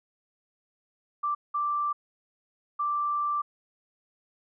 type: tone bursts at uneven times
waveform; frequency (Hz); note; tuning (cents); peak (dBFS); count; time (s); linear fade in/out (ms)
sine; 1174.7; D6; 0; -25; 3; 1.23-1.35 / 1.54-1.93 / 2.79-3.42; 10
effects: none